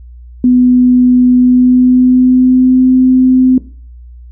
sine tone with pitch glide, 249.5 to 256.7 Hz, B3 to C4, +18 to -33 cents, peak -4 dBFS, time 0.44-3.58 s, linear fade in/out 2 ms, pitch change +49 cents, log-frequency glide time 1.35-2.88 s, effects noise-tail reverb RT60 0.4 s tail -17 dB re dry + added 60 Hz sine -30 dBFS peak until 4.31 s

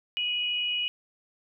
sine tone pair together, 2489 / 2918 Hz, D#7 / F#7, 0 / -25 cents, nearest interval minor third, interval 275 cents, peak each -32 / -27 dBFS, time 0.17-0.88 s, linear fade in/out 0 ms, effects none

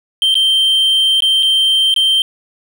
triangle tone with dropouts, 3136 Hz, G7, in tune, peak -8 dBFS, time 0.22-2.22 s, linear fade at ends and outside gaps 1 ms, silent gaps 0.343-0.353 / 1.205-1.222 / 1.426-1.43 / 1.941-1.962 s, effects none

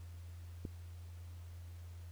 click, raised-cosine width 3 ms, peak -29 dBFS, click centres 0.652 s, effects added 86 Hz sine -47 dBFS peak until 2.11 s + pink hiss -65 dBFS RMS until 2.11 s

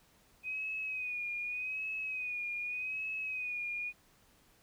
sine tone with vibrato, 2500 Hz, D#7, 8 cents sharp, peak -35 dBFS, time 0.43-3.93 s, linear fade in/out 50 ms, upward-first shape sine, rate 0.84 Hz, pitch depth 56 cents each way, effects pink hiss -66 dBFS RMS until 4.62 s

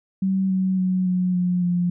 sine tone with pitch steps, 191.1 / 188.03 / 185.02 / 182.05 / 179.13 / 176.25 Hz, G3 / F#3 / F#3 / F#3 / F3 / F3, -44 / +28 / 0 / -28 / +44 / +16 cents, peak -18 dBFS, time 0.22-1.9 s, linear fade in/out 5 ms, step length 280 ms, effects none

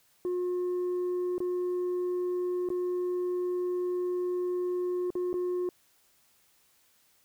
sine tone with dropouts, 359 Hz, F4, 48 cents sharp, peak -25 dBFS, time 0.25-5.69 s, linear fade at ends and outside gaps 1 ms, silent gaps 1.381-1.403 / 2.689-2.702 / 5.104-5.153 / 5.33-5.34 s, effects tanh soft clip ceiling -27 dBFS + white hiss -66 dBFS RMS until 7.24 s

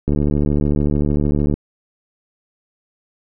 click train, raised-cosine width 3 ms, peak -6 dBFS, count 108, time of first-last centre 0.08-1.54 s, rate 73.3 Hz, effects none

